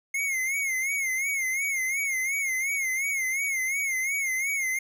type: tone with vibrato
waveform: square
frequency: 2147 Hz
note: C7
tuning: 44 cents sharp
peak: -26 dBFS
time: 0.14-4.79 s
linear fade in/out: 5 ms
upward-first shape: sine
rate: 2.8 Hz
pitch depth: 90 cents each way
effects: none